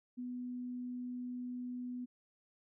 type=tone; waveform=sine; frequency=247.7 Hz; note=B3; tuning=5 cents sharp; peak=-39 dBFS; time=0.17-2.06 s; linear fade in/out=20 ms; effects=none